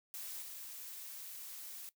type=noise with level steps; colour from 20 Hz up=blue; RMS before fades=-45 / -48 dBFS; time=0.14-1.89 s; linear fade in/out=0 ms; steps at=0.42 s; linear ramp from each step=5 ms; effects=noise-tail reverb RT60 0.1 s tail -18 dB re dry